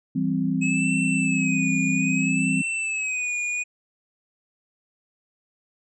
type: chord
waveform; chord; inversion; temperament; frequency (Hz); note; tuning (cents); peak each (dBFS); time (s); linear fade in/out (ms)
sine; C major; first; equal with one note detuned; 166.34 / 196 / 261.6; E3 / G3 / C4; +16 / 0 / 0; -26 / -26 / -24; 0.15-2.62; 10
type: tone with vibrato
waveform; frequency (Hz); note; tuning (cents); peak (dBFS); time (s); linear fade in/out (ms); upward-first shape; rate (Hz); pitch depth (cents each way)
square; 2560; D#7; +49; -25; 0.61-3.64; 20; sine; 0.62; 84
effects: resampled to 22050 Hz